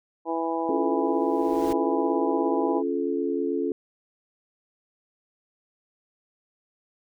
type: harmonic tone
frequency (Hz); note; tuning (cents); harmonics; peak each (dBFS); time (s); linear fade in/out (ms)
164.81; E3; 0; 2 / 3 / 4 / 5 / 6; -29 / -31 / -33 / -30 / -33; 0.25-2.83; 50
type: chord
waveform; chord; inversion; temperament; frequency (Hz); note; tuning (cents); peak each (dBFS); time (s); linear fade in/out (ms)
sine; Db augmented; none; just; 277.2 / 346.5 / 433.1; Db4 / F4 / A4; 0 / -14 / -27; -28; 0.69-3.72; 2
type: noise with exponential growth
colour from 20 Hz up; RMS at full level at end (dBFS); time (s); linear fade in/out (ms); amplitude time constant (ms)
pink; -38; 0.94-1.73; 5; 170
effects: none